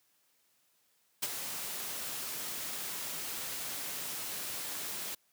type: noise with ADSR envelope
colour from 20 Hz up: white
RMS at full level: -31 dBFS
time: 1.22-5.15 s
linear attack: 13 ms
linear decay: 36 ms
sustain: -8 dB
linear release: 7 ms
effects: white hiss -72 dBFS RMS until 5.32 s + high-pass 100 Hz 12 dB/octave